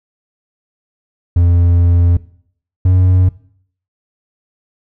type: tone pair in turn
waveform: triangle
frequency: 86.7 / 91.86 Hz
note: F2 / F#2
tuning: -12 / -12 cents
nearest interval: minor second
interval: 100 cents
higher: second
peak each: -5 dBFS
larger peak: neither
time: 1.36-2.17 / 2.85-3.29 s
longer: first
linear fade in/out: 5 ms
effects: noise-tail reverb RT60 0.6 s tail -19 dB re dry